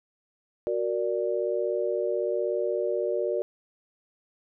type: chord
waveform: sine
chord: Gb augmented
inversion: none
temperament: equal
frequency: 370 / 466.2 / 587.3 Hz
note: Gb4 / Bb4 / D5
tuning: 0 / 0 / 0 cents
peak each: -29 dBFS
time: 0.67-3.42 s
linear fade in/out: 0 ms
effects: none